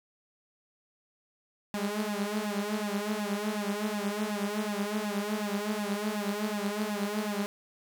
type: tone with flanger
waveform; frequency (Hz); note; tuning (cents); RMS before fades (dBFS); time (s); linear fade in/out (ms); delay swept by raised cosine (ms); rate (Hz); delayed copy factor
sawtooth; 207.7; G#3; 0; -32; 1.74-7.46; 0; 1.1 to 7; 2.7; +0.95
effects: none